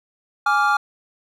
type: chord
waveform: triangle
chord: D diminished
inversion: second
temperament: equal with one note detuned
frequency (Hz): 830.6 / 1168.6 / 1396.9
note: Ab5 / D6 / F6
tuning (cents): 0 / -9 / 0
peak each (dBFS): -18 / -19 / -17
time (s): 0.46-0.77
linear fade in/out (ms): 5
effects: none